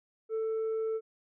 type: tone with tanh clipping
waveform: sine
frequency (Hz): 443.2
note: A4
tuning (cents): +13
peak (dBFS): -30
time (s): 0.29-1.01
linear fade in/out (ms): 50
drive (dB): 2
effects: none